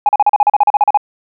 sine tone bursts, 830 Hz, G#5, 1 cent flat, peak -4 dBFS, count 14, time 0.06-0.974 s, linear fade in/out 2 ms, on 30 ms, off 38 ms, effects tanh soft clip ceiling -2 dBFS

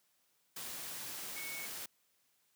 sine tone in noise, 2215 Hz, C#7, 2 cents flat, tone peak -44 dBFS, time 1.36-1.66 s, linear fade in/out 5 ms, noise white, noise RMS -44 dBFS, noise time 0.56-1.86 s, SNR -3 dB, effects white hiss -75 dBFS RMS until 2.55 s + high-pass 100 Hz 12 dB/octave

